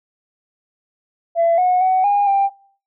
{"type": "tone with pitch steps", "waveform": "sine", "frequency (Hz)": [673, 729, 749, 813, 791], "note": ["E5", "F#5", "F#5", "G#5", "G5"], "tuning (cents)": [36, -26, 21, -37, 15], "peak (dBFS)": -11, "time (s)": [1.35, 2.5], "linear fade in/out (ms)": 50, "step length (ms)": 230, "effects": ["noise-tail reverb RT60 0.5 s tail -22 dB re dry", "tanh soft clip ceiling -9 dBFS"]}